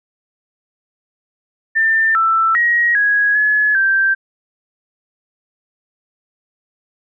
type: tone with pitch steps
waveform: sine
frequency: 1791 / 1329 / 1893 / 1661 / 1702 / 1575 Hz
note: A6 / E6 / A#6 / G#6 / G#6 / G6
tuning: +30 / +14 / +26 / 0 / +42 / +8 cents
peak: -11 dBFS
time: 1.75-4.15 s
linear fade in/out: 20 ms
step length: 400 ms
effects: none